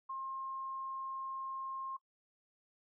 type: tone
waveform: sine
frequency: 1066 Hz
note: C6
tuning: 32 cents sharp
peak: -39 dBFS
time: 0.09-1.97 s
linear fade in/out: 10 ms
effects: noise-tail reverb RT60 0.1 s tail -18 dB re dry